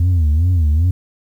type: tone with vibrato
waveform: sine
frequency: 82.41 Hz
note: E2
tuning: in tune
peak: -8 dBFS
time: 0-0.91 s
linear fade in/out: 5 ms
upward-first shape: sine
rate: 2.5 Hz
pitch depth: 180 cents each way
effects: tanh soft clip ceiling -10 dBFS + 8-bit